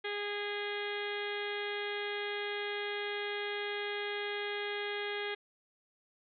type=harmonic tone; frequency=410.9 Hz; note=G#4; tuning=18 cents flat; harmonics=1 / 2 / 3 / 4 / 5 / 6 / 7 / 8 / 9 / 10; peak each=-38 / -45 / -49 / -42 / -42 / -47 / -52 / -44 / -50 / -57 dBFS; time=0.04-5.35 s; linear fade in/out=10 ms; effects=none